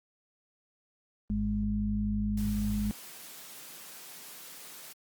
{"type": "harmonic tone", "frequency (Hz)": 52, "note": "G#1", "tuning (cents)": 3, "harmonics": [1, 2, 4], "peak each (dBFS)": [-33, -37, -29], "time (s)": [1.3, 2.91], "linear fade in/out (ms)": 0}
{"type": "high-pass noise", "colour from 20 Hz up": "white", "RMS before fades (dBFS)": -47, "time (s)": [2.37, 4.93], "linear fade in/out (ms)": 5, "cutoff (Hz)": 130, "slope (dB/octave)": 96}
{"effects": ["Opus 32 kbps"]}